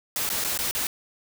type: noise with dropouts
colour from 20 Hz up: white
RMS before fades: -27 dBFS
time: 0.16-0.87 s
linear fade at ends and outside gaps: 1 ms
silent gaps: 0.291-0.3 / 0.441-0.447 / 0.576-0.589 / 0.711-0.75 s
effects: none